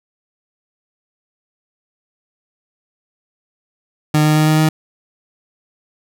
30% pulse tone with pitch steps, 152.1 / 153.16 / 154.22 / 155.3 / 156.38 Hz, D#3 / D#3 / D#3 / D#3 / D#3, -39 / -27 / -15 / -3 / +9 cents, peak -8 dBFS, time 4.14-4.69 s, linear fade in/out 5 ms, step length 110 ms, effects none

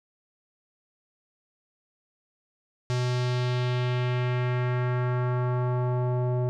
square tone with low-pass filter sweep, 124.4 Hz, B2, 13 cents sharp, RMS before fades -26 dBFS, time 2.9-6.49 s, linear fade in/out 0 ms, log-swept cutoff 5900 to 650 Hz, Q 1.5, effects none

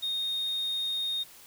sine tone, 3700 Hz, A#7, 14 cents flat, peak -26 dBFS, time 0.02-1.24 s, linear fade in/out 20 ms, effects tanh soft clip ceiling -27 dBFS + white hiss -52 dBFS RMS until 1.46 s

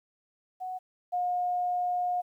sine tone pair in turn, 740 / 716.9 Hz, F#5 / F5, 0 / +45 cents, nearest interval minor second, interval 55 cents, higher first, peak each -33 / -26 dBFS, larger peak second, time 0.6-0.79 / 1.12-2.22 s, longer second, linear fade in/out 20 ms, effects 11-bit

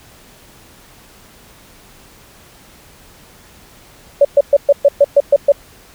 sine tone bursts, 567 Hz, C#5, 39 cents sharp, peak -4 dBFS, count 9, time 4.21-5.521 s, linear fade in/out 5 ms, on 39 ms, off 120 ms, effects pink hiss -44 dBFS RMS until 5.94 s

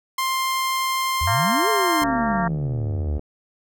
sawtooth tone, 1052 Hz, C6, 9 cents sharp, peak -17 dBFS, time 0.18-2.04 s, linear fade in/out 5 ms
sine exponential two-way sweep, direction up then down, 71.9 to 445.1 to 71.9 Hz, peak -22 dBFS, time 1.21-3.18 s, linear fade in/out 5 ms, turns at 1.69 s
harmonic tone, 230 Hz, A#3, 23 cents flat, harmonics 3 / 4 / 5 / 6 / 7 / 8, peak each -25 / -27 / -29 / -31 / -32 / -33 dBFS, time 1.27-2.48 s, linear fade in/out 5 ms
click train, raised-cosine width 2 ms, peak -20 dBFS, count 88, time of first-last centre 2.02-3.194 s, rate 74.1 Hz
effects none

